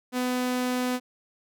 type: tone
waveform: sawtooth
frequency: 250.5 Hz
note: B3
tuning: 25 cents sharp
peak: -21 dBFS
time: 0.12-1 s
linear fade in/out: 50 ms
effects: none